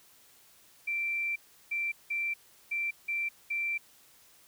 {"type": "tone bursts at uneven times", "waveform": "sine", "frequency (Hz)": 2349, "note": "D7", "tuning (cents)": 0, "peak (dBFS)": -29, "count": 6, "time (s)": [[0.87, 1.36], [1.71, 1.92], [2.1, 2.34], [2.71, 2.91], [3.08, 3.29], [3.5, 3.78]], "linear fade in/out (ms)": 10, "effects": ["white hiss -60 dBFS RMS until 4.47 s"]}